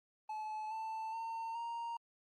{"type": "tone with pitch steps", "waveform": "triangle", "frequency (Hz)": [862, 884.7, 908, 931.9], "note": ["A5", "A5", "A#5", "A#5"], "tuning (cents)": [-36, 9, -46, -1], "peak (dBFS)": -37, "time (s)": [0.29, 1.97], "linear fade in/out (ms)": 5, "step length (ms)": 420, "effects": ["Opus 32 kbps"]}